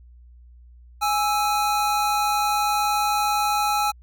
square tone pair together, 830.6 / 1318.5 Hz, G#5 / E6, 0 / 0 cents, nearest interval minor sixth, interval 800 cents, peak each -22 / -25 dBFS, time 1.01-3.92 s, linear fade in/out 20 ms, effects added 60 Hz sine -45 dBFS peak until 4.02 s

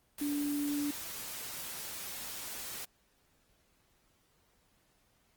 sine tone in noise, 290 Hz, D4, 22 cents flat, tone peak -31 dBFS, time 0.21-0.91 s, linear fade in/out 5 ms, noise white, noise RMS -42 dBFS, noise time 0.18-2.85 s, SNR +8 dB, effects pink hiss -71 dBFS RMS until 5.36 s + Opus 24 kbps

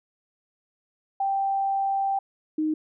sine tone pair in turn, 784 / 310.1 Hz, G5 / D#4, 0 / -6 cents, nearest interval octave + major third, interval 1606 cents, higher first, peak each -22 dBFS, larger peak neither, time 1.2-2.19 / 2.58-2.74 s, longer first, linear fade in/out 5 ms, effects none

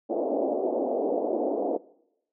white band-pass noise, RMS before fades -27 dBFS, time 0.09-1.78 s, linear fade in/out 20 ms, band 260 to 690 Hz, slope 48 dB/octave, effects noise-tail reverb RT60 0.8 s tail -21 dB re dry

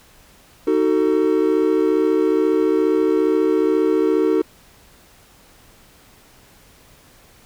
triangle chord, D# diminished, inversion none, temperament just, 311.1 / 373.4 / 448 Hz, D#4 / F#4 / A4, 0 / +16 / +31 cents, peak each -17 dBFS, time 0.67-4.42 s, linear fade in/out 5 ms, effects pink hiss -50 dBFS RMS until 7.45 s

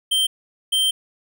square tone pair in turn, 3136 / 3136 Hz, G7 / G7, 0 / 0 cents, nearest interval unison, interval 0 cents, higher neither, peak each -17 dBFS, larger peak neither, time 0.11-0.27 / 0.72-0.91 s, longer second, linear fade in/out 10 ms, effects none

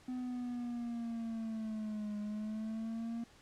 triangle linear two-way sweep, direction down then up, 253.4 to 207.7 to 233.5 Hz, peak -35 dBFS, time 0.08-3.24 s, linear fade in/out 5 ms, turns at 2.18 s, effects pink hiss -62 dBFS RMS until 3.41 s + low-pass 8000 Hz 12 dB/octave

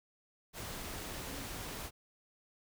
sine tone in noise, 277.2 Hz, C#4, in tune, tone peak -51 dBFS, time 1.24-1.49 s, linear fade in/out 50 ms, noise pink, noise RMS -43 dBFS, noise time 0.53-1.91 s, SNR -11 dB, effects none

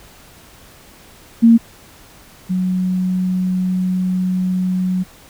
sine tone pair in turn, 230 / 184.11 Hz, A#3 / F#3, -23 / -8 cents, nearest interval major third, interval 385 cents, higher first, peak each -5 / -15 dBFS, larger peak first, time 1.42-1.58 / 2.49-5.04 s, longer second, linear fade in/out 20 ms, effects pink hiss -44 dBFS RMS until 5.29 s

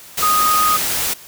sine tone in noise, 1244.5 Hz, D#6, in tune, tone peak -13 dBFS, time 0.22-0.77 s, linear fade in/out 10 ms, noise white, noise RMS -20 dBFS, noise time 0.17-1.14 s, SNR +4 dB, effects white hiss -40 dBFS RMS until 1.27 s

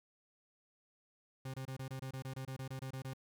40% pulse tone bursts, 132.2 Hz, C3, 18 cents sharp, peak -40 dBFS, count 15, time 1.45-3.135 s, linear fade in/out 5 ms, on 89 ms, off 25 ms, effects none

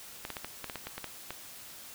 clicks, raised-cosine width 0.3 ms, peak -21 dBFS, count 11, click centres 0.251 / 0.303 / 0.368 / 0.446 / 0.643 / 0.698 / 0.757 / 0.87 / 0.98 / 1.043 / 1.306 s, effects white hiss -48 dBFS RMS until 1.94 s

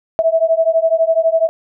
sine beating tone pair, 647 / 659 Hz, E5 / E5, -32 / -1 cents, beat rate 12 Hz, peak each -14 dBFS, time 0.19-1.49 s, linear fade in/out 0 ms, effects none

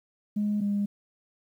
sine tone pair in turn, 208.1 / 203.2 Hz, G#3 / G#3, +4 / -38 cents, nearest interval unison, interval 42 cents, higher first, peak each -23 / -23 dBFS, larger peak neither, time 0.36-0.61 / 0.61-0.86 s, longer neither, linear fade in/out 10 ms, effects tanh soft clip ceiling -20 dBFS + 10-bit

